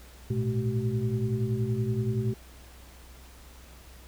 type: tone cluster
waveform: sine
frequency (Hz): 110.3 / 120.9 / 215.1 / 381.4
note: A2 / B2 / A3 / G4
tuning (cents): +5 / -36 / -39 / -47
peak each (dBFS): -31 / -28 / -33 / -34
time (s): 0.3-2.34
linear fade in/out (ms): 5
effects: added 62 Hz sine -49 dBFS peak until 4.07 s + pink hiss -53 dBFS RMS until 4.07 s